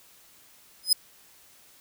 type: tone with exponential growth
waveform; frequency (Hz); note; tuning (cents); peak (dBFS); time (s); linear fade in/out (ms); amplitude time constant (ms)
sawtooth; 5040; D#8; +21; -11; 0.83-0.93; 5; 21
effects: white hiss -56 dBFS RMS until 1.8 s